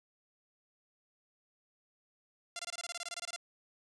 5% pulse tone bursts, 691 Hz, F5, 19 cents flat, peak -27 dBFS, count 15, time 2.56-3.362 s, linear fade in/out 2 ms, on 32 ms, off 23 ms, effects resampled to 24000 Hz

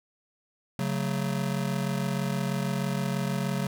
square chord, F# minor, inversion second, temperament just, 138.75 / 185 / 222 Hz, C#3 / F#3 / A3, +2 / 0 / +16 cents, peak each -31 / -31 / -35 dBFS, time 0.79-3.67 s, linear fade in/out 2 ms, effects none

